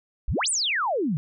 sine exponential two-way sweep, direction up then down, 37.92 to 9970 to 138.1 Hz, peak -22 dBFS, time 0.28-1.17 s, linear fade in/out 0 ms, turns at 0.49 s, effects none

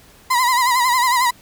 35% pulse tone with vibrato, 994 Hz, B5, 11 cents sharp, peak -12 dBFS, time 0.3-1.31 s, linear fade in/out 10 ms, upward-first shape sine, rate 11 Hz, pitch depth 81 cents each way, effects pink hiss -48 dBFS RMS until 1.41 s

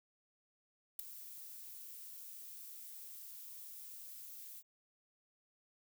violet noise with ADSR envelope, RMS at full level -36 dBFS, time 0.99-4.63 s, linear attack 5 ms, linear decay 5 ms, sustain -15 dB, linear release 48 ms, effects none

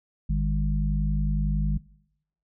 harmonic tone, 50.9 Hz, G#1, 34 cents flat, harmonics 1 / 3 / 4, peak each -23 / -27 / -32 dBFS, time 0.29-1.78 s, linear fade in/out 10 ms, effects noise-tail reverb RT60 0.8 s tail -22 dB re dry

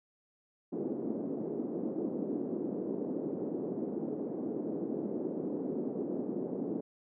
white band-pass noise, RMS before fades -36 dBFS, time 0.72-6.81 s, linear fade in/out 10 ms, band 210 to 400 Hz, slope 24 dB/octave, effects none

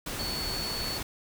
sine tone in noise, 4435 Hz, C#8, in tune, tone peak -33 dBFS, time 0.19-0.98 s, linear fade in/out 5 ms, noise pink, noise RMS -35 dBFS, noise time 0.06-1.03 s, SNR -1 dB, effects none

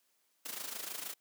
white noise with amplitude modulation, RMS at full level -39 dBFS, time 0.45-1.14 s, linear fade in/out 10 ms, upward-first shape sine, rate 26.4 Hz, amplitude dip 70%, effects white hiss -75 dBFS RMS until 1.2 s + high-pass 200 Hz 12 dB/octave

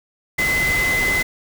sine tone in noise, 2037 Hz, C7, 47 cents flat, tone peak -17 dBFS, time 0.38-1.23 s, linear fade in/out 10 ms, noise pink, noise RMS -25 dBFS, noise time 0.38-1.23 s, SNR +5 dB, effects none

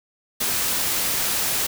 white noise, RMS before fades -23 dBFS, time 0.4-1.67 s, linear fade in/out 10 ms, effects none

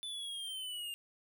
square linear sweep, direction down, 3511 to 2794 Hz, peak -40 dBFS, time 0.03-0.94 s, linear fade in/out 0 ms, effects none

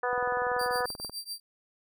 harmonic tone, 246.9 Hz, B3, in tune, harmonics 2 / 3 / 4 / 5 / 6 / 7, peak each -31 / -33 / -34 / -35 / -36 / -36 dBFS, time 0.03-0.86 s, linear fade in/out 5 ms
click train, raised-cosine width 1 ms, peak -28 dBFS, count 21, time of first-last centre 0.13-1.096 s, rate 20.7 Hz
sawtooth tone with tremolo, 4699 Hz, D8, in tune, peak -30 dBFS, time 0.59-1.4 s, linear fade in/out 5 ms, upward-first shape triangle, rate 7.2 Hz, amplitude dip 100%
effects none

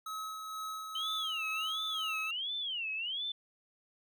square tone with tremolo, 1283 Hz, E6, 47 cents flat, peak -38 dBFS, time 0.06-2.31 s, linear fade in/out 5 ms, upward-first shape sine, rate 2.1 Hz, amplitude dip 35%
sine tone with vibrato, 3012 Hz, F#7, 30 cents sharp, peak -34 dBFS, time 0.95-3.32 s, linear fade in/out 5 ms, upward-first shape sine, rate 1.4 Hz, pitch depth 280 cents each way
effects none

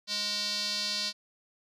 square tone with band-pass filter, 207.7 Hz, G#3, in tune, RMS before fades -32 dBFS, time 0.07-1.13 s, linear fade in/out 50 ms, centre 4500 Hz, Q 4.6, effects none

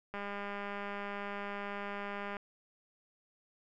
click train, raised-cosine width 0.5 ms, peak -26 dBFS, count 451, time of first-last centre 0.14-2.368 s, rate 202 Hz, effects none

